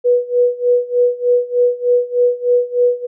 sine tone with tremolo, 489.3 Hz, B4, 16 cents flat, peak -8 dBFS, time 0.04-3.07 s, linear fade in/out 20 ms, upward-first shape sine, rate 3.3 Hz, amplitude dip 90%, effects none

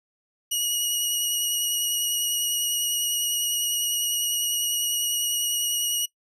15% pulse tone with vibrato, 2900 Hz, F#7, 35 cents flat, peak -16 dBFS, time 0.51-6.06 s, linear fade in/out 10 ms, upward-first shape triangle, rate 10 Hz, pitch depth 16 cents each way, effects noise-tail reverb RT60 0.1 s tail -22 dB re dry

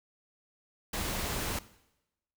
pink noise, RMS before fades -34 dBFS, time 0.93-1.59 s, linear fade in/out 5 ms, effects noise-tail reverb RT60 0.9 s tail -18 dB re dry

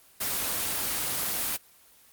white noise, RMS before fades -29 dBFS, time 0.2-1.57 s, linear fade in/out 10 ms, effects white hiss -57 dBFS RMS until 2.12 s + Opus 24 kbps

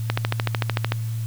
click train, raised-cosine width 0.3 ms, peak -5 dBFS, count 12, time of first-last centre 0.1-0.921 s, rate 13.4 Hz, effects added 113 Hz sine -24 dBFS peak until 1.26 s + white hiss -45 dBFS RMS until 1.26 s

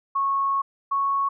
sine tone pair in turn, 1100 / 1106.2 Hz, C#6 / C#6, -14 / -4 cents, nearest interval unison, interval 10 cents, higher second, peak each -20 dBFS, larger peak neither, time 0.15-0.62 / 0.91-1.29 s, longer first, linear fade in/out 10 ms, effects none

